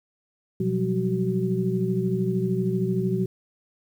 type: tone cluster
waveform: sine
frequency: 124 / 179.4 / 192.4 / 376.3 Hz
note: B2 / F3 / G3 / F#4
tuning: +7 / +47 / -32 / +29 cents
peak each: -28 / -26 / -28 / -27 dBFS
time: 0.6-3.26 s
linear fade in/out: 5 ms
effects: 9-bit